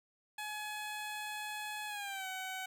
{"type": "tone with pitch glide", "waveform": "15% pulse", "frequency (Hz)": [846, 753.7], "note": ["G#5", "F#5"], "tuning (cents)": [32, 32], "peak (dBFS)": -33, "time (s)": [0.38, 2.66], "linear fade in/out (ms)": 5, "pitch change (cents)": -200, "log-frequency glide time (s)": [1.87, 2.27], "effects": []}